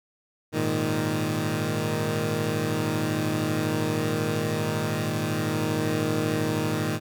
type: chord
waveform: 15% pulse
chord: Ab suspended second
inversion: none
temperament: equal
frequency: 103.83 / 116.54 / 155.56 Hz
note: Ab2 / Bb2 / Eb3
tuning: 0 / 0 / 0 cents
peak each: -24 / -23 / -21 dBFS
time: 0.52-7 s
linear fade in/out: 50 ms
effects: none